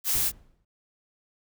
blue noise, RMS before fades -25 dBFS, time 0.04-0.32 s, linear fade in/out 50 ms
brown noise with exponential decay, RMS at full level -33 dBFS, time 0.14-0.65 s, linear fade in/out 5 ms, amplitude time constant 110 ms
effects none

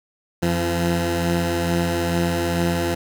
15% pulse tone pair together, 86.54 / 170.8 Hz, F2 / F3, -15 / -38 cents, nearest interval octave, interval 1177 cents, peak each -17 / -15 dBFS, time 0.42-2.95 s, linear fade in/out 10 ms, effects none

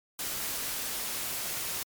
white noise, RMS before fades -34 dBFS, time 0.19-1.83 s, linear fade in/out 2 ms, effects MP3 96 kbps

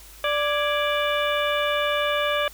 harmonic tone with a mistuned harmonic, 587.3 Hz, D5, in tune, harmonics 1 / 2 / 3 / 4 / 5 / 6, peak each -24 / -27 / -29 / -30 / -31 / -32 dBFS, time 0.24-2.48 s, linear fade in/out 2 ms, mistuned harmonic 3, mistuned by -100 cents, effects added 50 Hz sine -47 dBFS peak until 2.53 s + white hiss -47 dBFS RMS until 2.53 s

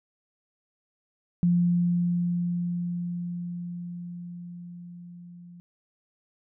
sine tone with level ramp, 174.61 Hz, F3, in tune, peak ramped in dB -18 to -44 dBFS, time 1.43-5.6 s, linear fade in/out 0 ms, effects none

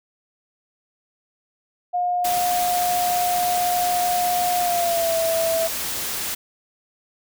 sine tone with pitch glide, 714 to 658.5 Hz, F5 to E5, +38 to -2 cents, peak -19 dBFS, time 1.93-5.68 s, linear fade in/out 20 ms, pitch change -140 cents, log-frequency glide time 4.59-5.16 s
white noise, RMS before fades -27 dBFS, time 2.24-6.35 s, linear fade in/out 10 ms
effects none

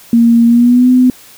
sine tone with pitch glide, 233.1 to 252.7 Hz, A#3 to B3, 0 to +40 cents, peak -4 dBFS, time 0.13-1.1 s, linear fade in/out 2 ms, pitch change +140 cents, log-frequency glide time 0.46-0.9 s, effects white hiss -39 dBFS RMS until 1.37 s

